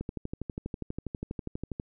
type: click train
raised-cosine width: 3 ms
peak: -21 dBFS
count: 23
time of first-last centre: 0.01-1.799 s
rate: 12.3 Hz
effects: none